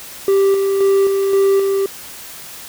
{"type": "tone with tremolo", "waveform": "triangle", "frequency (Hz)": 392, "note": "G4", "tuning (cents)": 0, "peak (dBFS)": -8, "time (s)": [0.28, 1.86], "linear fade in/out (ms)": 2, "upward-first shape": "square", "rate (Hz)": 1.9, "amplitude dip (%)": 35, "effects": ["white hiss -34 dBFS RMS until 2.68 s"]}